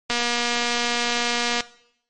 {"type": "click train", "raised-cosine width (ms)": 0.2, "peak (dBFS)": -6, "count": 361, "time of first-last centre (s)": [0.1, 1.606], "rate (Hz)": 239, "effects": ["noise-tail reverb RT60 0.7 s tail -18 dB re dry", "MP3 48 kbps"]}